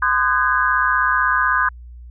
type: tone cluster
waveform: sine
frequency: 1026 / 1229 / 1508 / 1644 Hz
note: C6 / D#6 / F#6 / G#6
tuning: -34 / -22 / +32 / -18 cents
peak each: -20 dBFS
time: 0.02-1.69 s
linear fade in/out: 5 ms
effects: added 60 Hz sine -35 dBFS peak until 2.1 s